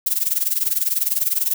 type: noise with tremolo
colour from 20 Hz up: violet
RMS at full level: -17 dBFS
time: 0.06-1.54 s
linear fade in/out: 5 ms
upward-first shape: sine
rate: 20 Hz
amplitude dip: 85%
effects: none